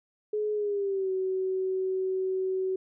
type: tone with pitch glide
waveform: sine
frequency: 422.8 to 376.7 Hz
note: G#4 to F#4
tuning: +31 to +31 cents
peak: -26 dBFS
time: 0.33-2.76 s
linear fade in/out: 5 ms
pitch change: -200 cents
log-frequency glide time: 0.53-1.11 s
effects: none